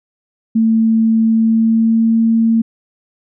sine tone with pitch glide, 223.9 to 226.6 Hz, A3 to A#3, +30 to -49 cents, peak -9 dBFS, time 0.55-2.62 s, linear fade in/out 10 ms, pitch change +21 cents, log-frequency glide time 1.29-2.2 s, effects none

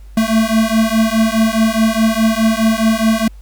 square beating tone pair, 220 / 224.8 Hz, A3 / A3, 0 / +37 cents, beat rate 4.8 Hz, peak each -15 dBFS, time 0.17-3.28 s, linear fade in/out 5 ms, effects added 50 Hz sine -33 dBFS peak until 3.41 s + pink hiss -54 dBFS RMS until 3.41 s

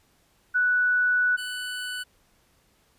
sine / 25% pulse tone pair in turn, 1480 / 1490.3 Hz, F#6 / F#6, 0 / +12 cents, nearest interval unison, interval 12 cents, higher second, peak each -19 / -27 dBFS, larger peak first, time 0.54-1.37 / 1.37-2.04 s, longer first, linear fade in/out 20 ms, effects pink hiss -64 dBFS RMS until 2.98 s + resampled to 32000 Hz

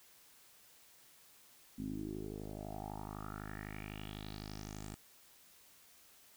10% pulse tone with low-pass filter sweep, 51.91 Hz, G#1, in tune, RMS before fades -45 dBFS, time 1.78-4.95 s, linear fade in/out 10 ms, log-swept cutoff 240 to 8500 Hz, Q 5.1, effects white hiss -63 dBFS RMS until 6.36 s

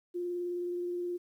sine tone with vibrato, 352.5 Hz, F4, 16 cents sharp, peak -32 dBFS, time 0.14-1.18 s, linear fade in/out 20 ms, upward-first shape triangle, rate 19 Hz, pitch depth 17 cents each way, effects 11-bit

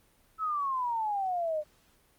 sine exponential sweep, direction down, 1318.5 to 595 Hz, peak -28 dBFS, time 0.38-1.64 s, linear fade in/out 50 ms, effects pink hiss -65 dBFS RMS until 2.18 s + Opus 32 kbps

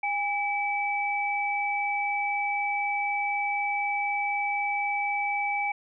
sine tone pair together, 813.9 / 2302 Hz, G#5 / D7, -35 / -35 cents, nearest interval octave + tritone, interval 1800 cents, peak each -28 dBFS, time 0.03-5.72 s, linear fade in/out 5 ms, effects none

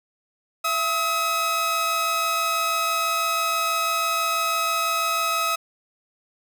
sawtooth tone pair together, 671 / 1275.9 Hz, E5 / D#6, +31 / +43 cents, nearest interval major seventh, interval 1112 cents, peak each -26 / -18 dBFS, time 0.64-5.56 s, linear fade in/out 10 ms, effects none

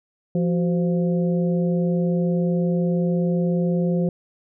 harmonic tone with a mistuned harmonic, 173.6 Hz, F3, 10 cents flat, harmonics 1 / 2 / 3 / 4, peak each -19 / -27 / -27 / -41 dBFS, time 0.35-4.09 s, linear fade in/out 2 ms, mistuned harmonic 2, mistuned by +110 cents, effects none

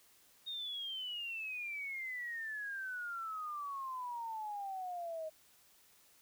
sine exponential sweep, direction down, 3729 to 622.3 Hz, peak -39 dBFS, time 0.46-5.3 s, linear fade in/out 20 ms, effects white hiss -66 dBFS RMS until 6.21 s

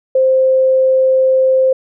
sine tone, 523.3 Hz, C5, in tune, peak -8 dBFS, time 0.15-1.73 s, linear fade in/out 5 ms, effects none

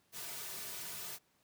white noise with comb filter, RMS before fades -44 dBFS, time 0.12-1.19 s, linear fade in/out 50 ms, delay 3.7 ms, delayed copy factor -0.7, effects pink hiss -73 dBFS RMS until 1.43 s + high-pass 100 Hz 12 dB/octave

